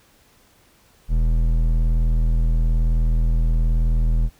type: tone with hard clipping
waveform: sine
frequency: 40.54 Hz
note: E1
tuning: 28 cents flat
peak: -17 dBFS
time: 1.08-4.3 s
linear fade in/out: 50 ms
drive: 9 dB
effects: pink hiss -56 dBFS RMS until 4.39 s